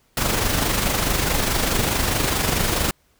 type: noise with amplitude modulation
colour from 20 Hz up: pink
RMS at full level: -19 dBFS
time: 0.17-2.91 s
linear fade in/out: 2 ms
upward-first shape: sine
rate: 24.7 Hz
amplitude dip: 45%
effects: pink hiss -62 dBFS RMS until 3.19 s